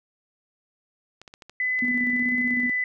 clicks, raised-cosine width 0.2 ms, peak -26 dBFS, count 6, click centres 1.216 / 1.278 / 1.339 / 1.422 / 1.496 / 1.79 s
sine tone with vibrato, 2005 Hz, B6, 26 cents sharp, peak -22 dBFS, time 1.6-2.84 s, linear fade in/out 2 ms, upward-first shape triangle, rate 1.6 Hz, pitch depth 9 cents each way
sine tone with tremolo, 244.8 Hz, B3, 15 cents flat, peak -24 dBFS, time 1.82-2.7 s, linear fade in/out 5 ms, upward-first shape square, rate 16 Hz, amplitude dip 45%
effects none

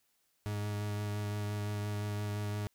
40% pulse tone with vibrato, 103.83 Hz, G#2, in tune, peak -33 dBFS, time 0.46-2.67 s, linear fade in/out 0 ms, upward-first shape sine, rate 5.8 Hz, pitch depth 13 cents each way, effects white hiss -75 dBFS RMS until 2.74 s

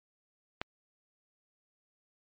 click, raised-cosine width 0.3 ms, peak -16 dBFS, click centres 0.615 s, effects low-pass 4000 Hz 12 dB/octave + MP3 32 kbps

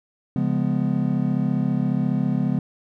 triangle chord, C# dominant seventh, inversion none, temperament just, 138.59 / 173.24 / 207.9 / 249.5 Hz, C#3 / E#3 / G#3 / B3, 0 / -14 / +2 / +18 cents, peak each -23 dBFS, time 0.36-2.59 s, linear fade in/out 2 ms, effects none

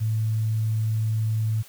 sine tone, 110 Hz, A2, in tune, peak -21 dBFS, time 0-1.63 s, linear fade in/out 20 ms, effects white hiss -49 dBFS RMS until 1.68 s

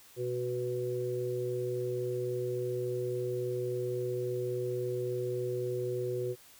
harmonic tone, 123.6 Hz, B2, 2 cents sharp, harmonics 1 / 3 / 4, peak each -38 / -33 / -37 dBFS, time 0.16-6.36 s, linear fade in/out 50 ms, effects white hiss -57 dBFS RMS until 6.59 s

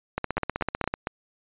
two click trains, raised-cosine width 0.5 ms, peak -11 / -12 dBFS, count 13 / 4, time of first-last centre 0.18-0.939 / 0.38-1.071 s, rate 15.8 / 4.34 Hz, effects resampled to 8000 Hz

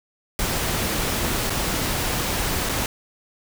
pink noise with dropouts, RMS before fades -24 dBFS, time 0.39-2.86 s, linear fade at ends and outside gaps 1 ms, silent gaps 1.497-1.503 / 2.69-2.694 s, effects none

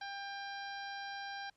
harmonic tone, 796 Hz, G5, 26 cents sharp, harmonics 1 / 2 / 3 / 4 / 5 / 6 / 7, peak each -44 / -45 / -55 / -55 / -52 / -55 / -56 dBFS, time 0.01-1.5 s, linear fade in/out 5 ms, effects pink hiss -75 dBFS RMS until 1.56 s + low-pass 9000 Hz 12 dB/octave

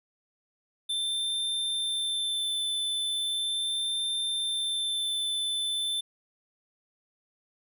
square tone with vibrato, 3550 Hz, A7, 15 cents sharp, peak -28 dBFS, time 0.89-6.01 s, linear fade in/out 10 ms, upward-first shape sine, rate 0.38 Hz, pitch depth 14 cents each way, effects none

